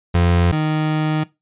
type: tone pair in turn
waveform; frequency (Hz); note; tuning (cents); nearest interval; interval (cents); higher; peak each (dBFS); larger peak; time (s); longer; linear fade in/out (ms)
30% pulse; 86.7 / 154.8; F2 / D#3; -12 / -9; minor seventh; 1003; second; -10 / -14; first; 0.14-0.52 / 0.52-1.24; second; 10
effects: noise-tail reverb RT60 0.2 s tail -19 dB re dry + resampled to 8000 Hz